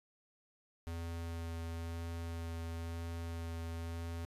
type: tone with vibrato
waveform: square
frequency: 83.5 Hz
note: E2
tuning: 23 cents sharp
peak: -40 dBFS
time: 0.87-4.25 s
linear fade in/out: 0 ms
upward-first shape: sine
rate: 1 Hz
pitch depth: 10 cents each way
effects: resampled to 32000 Hz